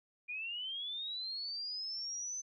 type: linear sweep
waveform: sine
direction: up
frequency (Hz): 2400 to 6170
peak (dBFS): -38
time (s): 0.28-2.42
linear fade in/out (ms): 20
effects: none